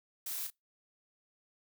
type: noise with echo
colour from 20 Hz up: blue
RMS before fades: -39 dBFS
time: 0.26-0.47 s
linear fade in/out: 5 ms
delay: 33 ms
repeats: 1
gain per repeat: -7 dB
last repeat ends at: 0.503 s
effects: noise-tail reverb RT60 0.2 s tail -26 dB re dry